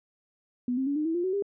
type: tone with pitch steps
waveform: sine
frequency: 246.9 / 264.6 / 283.6 / 304 / 325.8 / 349.2 / 374.2 / 401.1 Hz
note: B3 / C4 / C#4 / D#4 / E4 / F4 / F#4 / G4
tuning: 0 / +20 / +40 / -40 / -20 / 0 / +20 / +40 cents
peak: -25 dBFS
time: 0.68-1.424 s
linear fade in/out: 2 ms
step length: 93 ms
effects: none